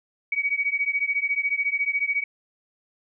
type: beating tone pair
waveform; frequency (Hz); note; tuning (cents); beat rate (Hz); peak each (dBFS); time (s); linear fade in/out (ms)
sine; 2253 / 2267; C#7 / C#7; +28 / +38; 14; -25; 0.32-2.24; 5
effects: none